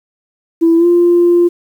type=tone with pitch glide; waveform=sine; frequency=331.6 to 347.7 Hz; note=E4 to F4; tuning=+10 to -8 cents; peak=-5 dBFS; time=0.61-1.49 s; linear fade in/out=20 ms; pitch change=+82 cents; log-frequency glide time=0.77-0.86 s; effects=tanh soft clip ceiling -2 dBFS + 7-bit